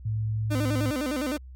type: tone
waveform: sine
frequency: 108.7 Hz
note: A2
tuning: 21 cents flat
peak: -25 dBFS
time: 0.05-0.91 s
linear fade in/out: 10 ms
type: tone with vibrato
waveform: 30% pulse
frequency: 277.2 Hz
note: C#4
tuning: in tune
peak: -24 dBFS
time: 0.5-1.38 s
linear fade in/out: 20 ms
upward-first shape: square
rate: 9.8 Hz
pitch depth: 140 cents each way
effects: added 64 Hz sine -41 dBFS peak until 1.55 s